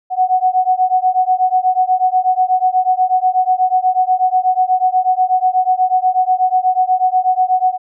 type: beating tone pair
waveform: sine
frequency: 737 / 745.2 Hz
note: F#5 / F#5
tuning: -7 / +12 cents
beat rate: 8.2 Hz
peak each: -14 dBFS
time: 0.1-7.78 s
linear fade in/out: 50 ms
effects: none